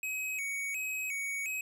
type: tone with vibrato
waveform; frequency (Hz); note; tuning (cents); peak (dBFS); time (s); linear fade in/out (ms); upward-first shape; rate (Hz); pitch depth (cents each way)
square; 2385; D7; +26; -34; 0.03-1.61; 2; square; 1.4; 110
effects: none